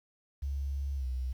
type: tone with pitch glide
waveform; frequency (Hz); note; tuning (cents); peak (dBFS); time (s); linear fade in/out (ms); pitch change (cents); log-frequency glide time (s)
sine; 69.3 to 63.55; C#2 to C2; 0 to -50; -31; 0.42-1.33; 10; -150; 0.96-1.06
effects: 10-bit